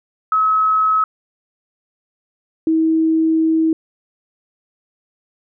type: tone pair in turn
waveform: sine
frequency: 1285 / 321.2 Hz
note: E6 / E4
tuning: -45 / -45 cents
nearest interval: 2 octaves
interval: 2400 cents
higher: first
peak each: -12 dBFS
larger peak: neither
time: 0.32-1.04 / 2.67-3.73 s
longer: second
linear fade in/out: 2 ms
effects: none